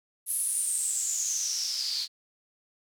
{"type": "noise with band-pass filter sweep", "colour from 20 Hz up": "white", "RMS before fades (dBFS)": -30, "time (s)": [0.26, 2.08], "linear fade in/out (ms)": 50, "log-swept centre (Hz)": [11000, 4300], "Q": 9.4, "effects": []}